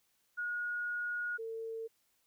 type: tone pair in turn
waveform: sine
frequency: 1444 / 450.5 Hz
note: F#6 / A4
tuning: -43 / +41 cents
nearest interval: octave + minor sixth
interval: 2016 cents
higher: first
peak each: -34 / -38 dBFS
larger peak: first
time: 0.37-1.38 / 1.38-1.88 s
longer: first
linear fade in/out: 20 ms
effects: white hiss -75 dBFS RMS until 2.26 s